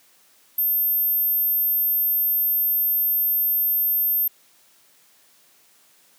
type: tone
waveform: sine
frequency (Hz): 13290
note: G#9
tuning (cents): 0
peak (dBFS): -18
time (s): 0.58-4.28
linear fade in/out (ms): 5
effects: white hiss -57 dBFS RMS until 6.18 s + high-pass 150 Hz 12 dB/octave